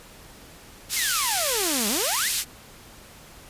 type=band-pass noise; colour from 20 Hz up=white; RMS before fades=-26 dBFS; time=0.89-2.45 s; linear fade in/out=50 ms; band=2400 to 11000 Hz; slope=12 dB/octave
type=exponential two-way sweep; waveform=sawtooth; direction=down then up; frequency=2211 to 196 to 2211 Hz; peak=-23 dBFS; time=0.96-2.29 s; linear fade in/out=10 ms; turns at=1.88 s
effects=pink hiss -47 dBFS RMS until 3.49 s + resampled to 32000 Hz